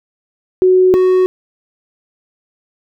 sine / triangle tone pair in turn, 370 / 370 Hz, F#4 / F#4, 0 / 0 cents, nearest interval unison, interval 0 cents, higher neither, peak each -6 dBFS, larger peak neither, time 0.62-0.94 / 0.94-1.26 s, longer neither, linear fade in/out 0 ms, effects none

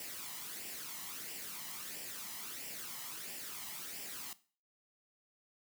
white noise with flanger, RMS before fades -45 dBFS, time 0-4.33 s, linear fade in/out 2 ms, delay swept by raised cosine 0.38 to 1.01 ms, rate 1.5 Hz, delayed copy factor +0.55, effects noise-tail reverb RT60 0.4 s tail -17 dB re dry + high-pass 150 Hz 12 dB/octave

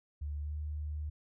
sine tone with pitch glide, 73.42 to 75.22 Hz, D2 to D2, 0 to +42 cents, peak -35 dBFS, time 0.21-1.1 s, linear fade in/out 10 ms, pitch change +42 cents, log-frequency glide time 0.41-0.52 s, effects none

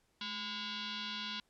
sine tone with frequency modulation, 213.9 Hz, A3, 49 cents flat, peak -38 dBFS, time 0.21-1.4 s, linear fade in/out 2 ms, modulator 613 Hz, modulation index 6.9, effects pink hiss -75 dBFS RMS until 1.49 s + low-pass 11000 Hz 12 dB/octave

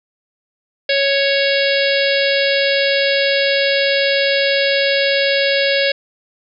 harmonic tone, 554.4 Hz, C#5, in tune, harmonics 1 / 3 / 4 / 5 / 6 / 7 / 8 / 9, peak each -16 / -21 / -22 / -23 / -24 / -24 / -25 / -26 dBFS, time 0.89-5.92 s, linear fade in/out 5 ms, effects none

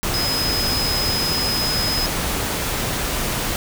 sine tone in noise, 5070 Hz, D#8, 32 cents sharp, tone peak -21 dBFS, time 0.14-2.06 s, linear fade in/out 0 ms, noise pink, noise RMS -23 dBFS, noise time 0.03-3.56 s, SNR -1 dB, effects none

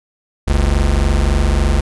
square tone pair together, 47.12 / 70.6 Hz, F#1 / C#2, +32 / +32 cents, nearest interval perfect fifth, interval 700 cents, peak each -15 dBFS, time 0.47-1.81 s, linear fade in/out 10 ms, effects resampled to 24000 Hz

